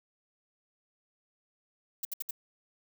violet noise bursts, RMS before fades -34 dBFS, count 4, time 2.03-2.309 s, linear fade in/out 5 ms, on 21 ms, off 65 ms, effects none

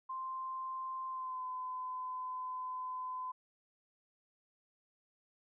sine tone with pitch glide, 1045 to 1017.6 Hz, C6 to C6, -2 to -48 cents, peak -38 dBFS, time 0.09-3.32 s, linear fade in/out 10 ms, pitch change -46 cents, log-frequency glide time 1.08-1.45 s, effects none

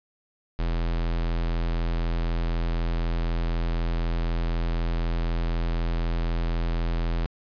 square tone, 42 Hz, E1, 33 cents sharp, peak -24 dBFS, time 0.59-7.26 s, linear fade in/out 0 ms, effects resampled to 11025 Hz + 11-bit

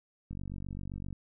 click train, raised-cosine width 5 ms, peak -28 dBFS, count 40, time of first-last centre 0.31-1.128 s, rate 47.7 Hz, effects none

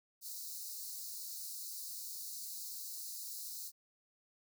white high-pass noise, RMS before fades -45 dBFS, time 0.21-3.72 s, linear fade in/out 50 ms, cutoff 4000 Hz, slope 96 dB/octave, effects none

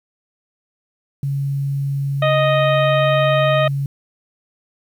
sine tone, 139.2 Hz, C#3, 8 cents sharp, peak -18 dBFS, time 1.23-3.86 s, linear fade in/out 2 ms
harmonic tone, 622.3 Hz, D#5, in tune, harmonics 1 / 2 / 3 / 4 / 5 / 6, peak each -15 / -21 / -25 / -27 / -29 / -31 dBFS, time 2.22-3.68 s, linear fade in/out 5 ms
effects 8-bit

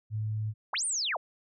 sine tone, 107.9 Hz, A2, 33 cents flat, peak -29 dBFS, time 0.1-0.54 s, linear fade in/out 50 ms
sine linear two-way sweep, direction up then down, 466.2 to 9410 to 466.2 Hz, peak -28 dBFS, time 0.73-1.17 s, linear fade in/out 5 ms, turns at 0.85 s
effects none

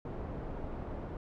pink low-pass noise, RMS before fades -40 dBFS, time 0.05-1.17 s, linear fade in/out 2 ms, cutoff 780 Hz, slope 12 dB/octave, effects none

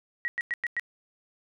sine tone bursts, 1907 Hz, A#6, 39 cents sharp, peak -26 dBFS, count 5, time 0.25-0.796 s, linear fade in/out 0 ms, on 30 ms, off 99 ms, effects none

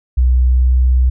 sine tone with pitch glide, 62.6 to 63.14 Hz, B1 to B1, +24 to +39 cents, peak -8 dBFS, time 0.17-1.1 s, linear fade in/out 10 ms, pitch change +15 cents, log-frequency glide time 0.41-0.77 s, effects none

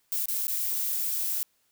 violet noise with dropouts, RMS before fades -29 dBFS, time 0.12-1.43 s, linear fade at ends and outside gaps 0 ms, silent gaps 0.257-0.284 / 0.47-0.481 s, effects white hiss -70 dBFS RMS until 1.71 s

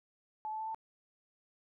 sine tone with pitch steps, 863 / 871 / 879.1 / 887.3 Hz, A5 / A5 / A5 / A5, -34 / -18 / -2 / +14 cents, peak -36 dBFS, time 0.45-0.746 s, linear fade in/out 0 ms, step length 74 ms, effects none

